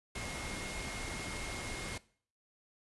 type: tone in noise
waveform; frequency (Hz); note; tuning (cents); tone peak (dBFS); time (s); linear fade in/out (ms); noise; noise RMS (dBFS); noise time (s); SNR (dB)
sine; 2147; C7; +44; -46; 0.15-1.98; 5; pink; -41; 0.15-1.98; -8
effects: noise-tail reverb RT60 0.5 s tail -20 dB re dry + resampled to 24000 Hz